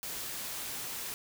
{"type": "noise", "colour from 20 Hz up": "white", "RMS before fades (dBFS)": -39, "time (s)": [0.03, 1.14], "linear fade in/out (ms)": 0, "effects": []}